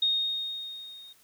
sine tone with level ramp, 3712 Hz, A#7, 8 cents flat, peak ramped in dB -21 to -46 dBFS, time 0.02-1.13 s, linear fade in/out 5 ms, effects white hiss -61 dBFS RMS until 1.23 s

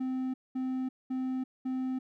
triangle tone bursts, 258.8 Hz, C4, 19 cents flat, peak -28 dBFS, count 4, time 0-1.99 s, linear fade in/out 10 ms, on 340 ms, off 210 ms, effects none

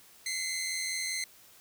15% pulse tone pair together, 2049 / 2134 Hz, C7 / C7, -37 / +34 cents, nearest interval minor second, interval 71 cents, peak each -27 / -31 dBFS, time 0.26-1.24 s, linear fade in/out 2 ms, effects white hiss -57 dBFS RMS until 1.6 s

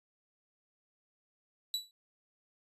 40% pulse tone with exponential decay, 3939 Hz, B7, 5 cents flat, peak -27 dBFS, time 1.74-1.91 s, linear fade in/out 1 ms, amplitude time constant 36 ms, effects resampled to 32000 Hz

